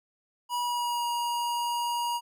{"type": "tone with pitch glide", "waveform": "square", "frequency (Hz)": [970, 952.2], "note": ["B5", "A#5"], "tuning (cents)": [-31, 37], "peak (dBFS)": -28, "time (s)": [0.49, 2.21], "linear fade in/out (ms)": 50, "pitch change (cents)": -32, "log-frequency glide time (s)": [0.6, 1.05], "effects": []}